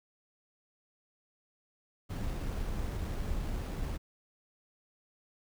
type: noise with sample-and-hold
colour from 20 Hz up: brown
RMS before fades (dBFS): -35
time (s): 2.09-3.98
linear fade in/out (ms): 20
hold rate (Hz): 7350
effects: none